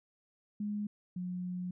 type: tone pair in turn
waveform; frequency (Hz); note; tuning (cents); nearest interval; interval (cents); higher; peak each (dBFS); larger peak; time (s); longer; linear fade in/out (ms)
sine; 207.7 / 180.32; G#3 / F#3; 0 / -44; major second; 244; first; -33 / -35; first; 0.6-0.87 / 1.16-1.71; second; 5
effects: none